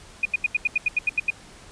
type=tone bursts; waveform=sine; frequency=2460 Hz; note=D#7; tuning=20 cents flat; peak=-17 dBFS; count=11; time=0.23-1.304 s; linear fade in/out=5 ms; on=24 ms; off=81 ms; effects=pink hiss -47 dBFS RMS until 1.71 s + resampled to 22050 Hz